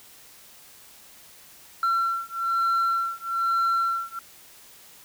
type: beating tone pair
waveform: sine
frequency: 1356 / 1357.1 Hz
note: E6 / E6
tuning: +49 / +50 cents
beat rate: 1.1 Hz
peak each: -23 / -23 dBFS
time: 1.83-4.19 s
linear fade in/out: 2 ms
effects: tanh soft clip ceiling -19 dBFS + white hiss -50 dBFS RMS until 5.04 s